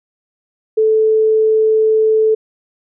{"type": "tone", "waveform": "sine", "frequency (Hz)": 437.4, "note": "A4", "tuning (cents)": -10, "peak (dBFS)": -9, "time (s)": [0.77, 2.35], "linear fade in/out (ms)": 10, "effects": []}